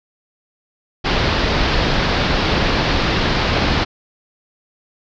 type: low-pass noise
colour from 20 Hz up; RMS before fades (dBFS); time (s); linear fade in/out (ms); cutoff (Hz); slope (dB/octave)
pink; -17; 1.04-3.85; 20; 5000; 48
effects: none